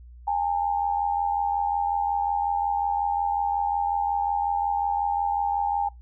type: tone pair together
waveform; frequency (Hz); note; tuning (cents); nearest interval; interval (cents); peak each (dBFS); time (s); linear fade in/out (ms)
sine; 813 / 898.5; G#5 / A5; -37 / +36; major second; 173; -23 / -28; 0.27-5.89; 10
effects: noise-tail reverb RT60 0.2 s tail -24 dB re dry + added 60 Hz sine -43 dBFS peak until 6.01 s